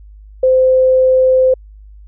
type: tone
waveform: sine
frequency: 517 Hz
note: C5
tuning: 21 cents flat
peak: -7 dBFS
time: 0.43-1.54 s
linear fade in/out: 5 ms
effects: added 51 Hz sine -35 dBFS peak until 2.07 s